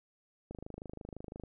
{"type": "click train", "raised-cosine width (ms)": 2, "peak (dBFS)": -30, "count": 25, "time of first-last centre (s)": [0.51, 1.437], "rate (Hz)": 25.9, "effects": []}